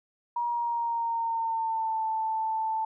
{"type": "tone with pitch glide", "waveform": "sine", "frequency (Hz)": [952, 883.1], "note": ["A#5", "A5"], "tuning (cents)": [36, 6], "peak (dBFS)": -26, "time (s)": [0.36, 2.85], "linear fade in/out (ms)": 5, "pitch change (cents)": -130, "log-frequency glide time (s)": [0.47, 2.03], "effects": []}